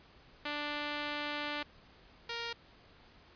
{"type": "tone pair in turn", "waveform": "5% pulse", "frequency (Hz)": [294.3, 467.2], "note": ["D4", "A#4"], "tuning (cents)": [4, 4], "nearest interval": "minor sixth", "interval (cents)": 800, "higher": "second", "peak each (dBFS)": [-24, -25], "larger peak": "first", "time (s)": [[0.45, 1.63], [2.29, 2.53]], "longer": "first", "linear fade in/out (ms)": 5, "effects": ["pink hiss -60 dBFS RMS until 3.35 s", "resampled to 11025 Hz"]}